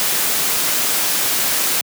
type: noise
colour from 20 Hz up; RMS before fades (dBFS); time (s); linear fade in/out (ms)
white; -18; 0-1.81; 0
effects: high-pass 150 Hz 12 dB/octave